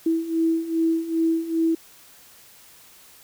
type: beating tone pair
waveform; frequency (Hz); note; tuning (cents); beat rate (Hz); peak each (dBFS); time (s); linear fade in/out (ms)
sine; 325.6 / 328.1; E4 / E4; -21 / -8; 2.5; -25 / -21; 0.06-1.75; 5
effects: white hiss -50 dBFS RMS until 3.23 s